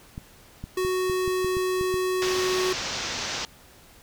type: clicks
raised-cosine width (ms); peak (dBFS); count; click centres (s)
5; -22; 9; 0.179 / 0.64 / 0.849 / 1.098 / 1.278 / 1.446 / 1.569 / 1.811 / 1.942
type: tone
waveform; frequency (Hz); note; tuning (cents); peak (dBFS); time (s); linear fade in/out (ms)
square; 370; F#4; 0; -24; 0.77-2.73; 5
type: low-pass noise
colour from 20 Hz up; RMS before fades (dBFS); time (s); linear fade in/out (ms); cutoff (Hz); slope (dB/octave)
white; -31; 2.22-3.45; 0; 6400; 48
effects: pink hiss -52 dBFS RMS until 4.02 s